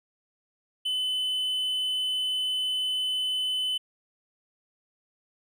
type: tone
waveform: triangle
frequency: 3022 Hz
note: F#7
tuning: 36 cents sharp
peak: -24 dBFS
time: 0.85-3.78 s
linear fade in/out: 10 ms
effects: none